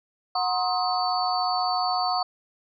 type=tone cluster; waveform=sine; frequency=733 / 948 / 1064 / 1259 / 4503 Hz; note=F#5 / A#5 / C6 / D#6 / C#8; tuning=-16 / +29 / +29 / +20 / +26 cents; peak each=-25 / -34 / -30 / -31 / -29 dBFS; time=0.35-2.23 s; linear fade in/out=5 ms; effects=none